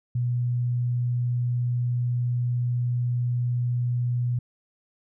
sine tone, 122.1 Hz, B2, 19 cents flat, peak -22 dBFS, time 0.15-4.39 s, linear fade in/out 5 ms, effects none

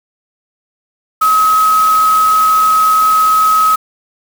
sine tone in noise, 1276 Hz, D#6, 43 cents sharp, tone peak -7 dBFS, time 1.21-3.76 s, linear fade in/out 10 ms, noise white, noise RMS -24 dBFS, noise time 1.21-3.76 s, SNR +14 dB, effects none

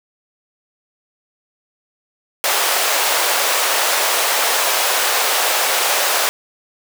pink high-pass noise, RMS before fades -17 dBFS, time 2.44-6.29 s, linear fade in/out 0 ms, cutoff 530 Hz, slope 24 dB/octave, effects none

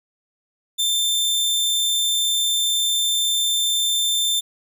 sawtooth tone, 3569 Hz, A7, 24 cents sharp, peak -15 dBFS, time 0.78-4.41 s, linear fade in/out 20 ms, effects none

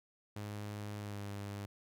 sawtooth tone with pitch glide, 103.83 to 101.11 Hz, G#2 to G#2, 0 to -46 cents, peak -37 dBFS, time 0.36-1.66 s, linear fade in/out 5 ms, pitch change -46 cents, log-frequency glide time 0.99-1.25 s, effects none

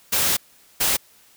white noise bursts at uneven times, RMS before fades -20 dBFS, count 2, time 0.12-0.37 / 0.8-0.97 s, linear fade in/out 10 ms, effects white hiss -54 dBFS RMS until 1.36 s

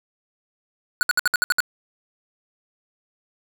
square tone bursts, 1465 Hz, F#6, 18 cents flat, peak -16 dBFS, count 8, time 1.01-1.604 s, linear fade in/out 0 ms, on 20 ms, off 62 ms, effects none

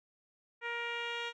10% pulse tone with low-pass filter sweep, 471.1 Hz, A#4, 18 cents sharp, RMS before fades -38 dBFS, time 0.61-1.33 s, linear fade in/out 50 ms, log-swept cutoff 2100 to 3800 Hz, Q 2, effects none

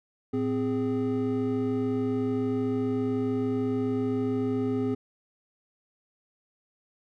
triangle tone cluster, 111.4 / 258.3 / 412.6 Hz, A2 / C4 / G#4, +22 / -22 / -11 cents, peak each -32 / -25 / -28 dBFS, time 0.33-4.95 s, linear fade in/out 10 ms, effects none

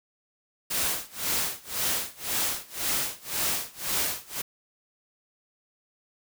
white noise with tremolo, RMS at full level -26 dBFS, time 0.7-4.42 s, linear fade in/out 10 ms, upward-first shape sine, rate 1.9 Hz, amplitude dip 95%, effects none

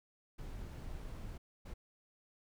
brown noise bursts at uneven times, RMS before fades -45 dBFS, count 2, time 0.38-1.38 / 1.65-1.74 s, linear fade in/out 10 ms, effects none

